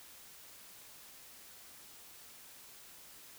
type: silence
effects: white hiss -55 dBFS RMS until 3.38 s